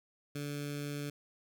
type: tone with notch filter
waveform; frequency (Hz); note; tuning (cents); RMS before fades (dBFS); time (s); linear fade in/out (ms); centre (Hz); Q
15% pulse; 144.8; D3; -24; -39; 0.35-1.1; 5; 830; 0.65
effects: none